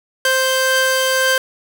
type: tone pair together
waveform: sawtooth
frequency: 523.3 / 1568 Hz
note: C5 / G6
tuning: 0 / 0 cents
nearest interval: octave + perfect fifth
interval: 1900 cents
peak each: -13 dBFS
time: 0.25-1.38 s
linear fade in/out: 2 ms
effects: none